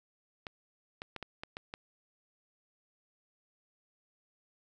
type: clicks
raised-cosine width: 0.3 ms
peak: -24 dBFS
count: 7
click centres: 0.468 / 1.019 / 1.163 / 1.227 / 1.435 / 1.569 / 1.739 s
effects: none